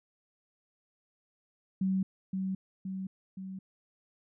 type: tone with echo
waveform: sine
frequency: 190 Hz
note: F#3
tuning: 46 cents sharp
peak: -26 dBFS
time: 1.81-2.03 s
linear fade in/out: 5 ms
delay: 520 ms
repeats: 3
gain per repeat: -4 dB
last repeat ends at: 3.59 s
effects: none